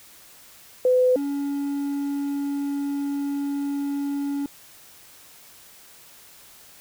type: tone pair in turn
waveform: sine / triangle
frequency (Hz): 505 / 282.5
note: B4 / C#4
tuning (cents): +39 / +33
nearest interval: minor seventh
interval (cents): 1006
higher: first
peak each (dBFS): -15 / -22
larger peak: first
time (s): 0.85-1.16 / 1.16-4.46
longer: second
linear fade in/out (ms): 2
effects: white hiss -49 dBFS RMS until 6.8 s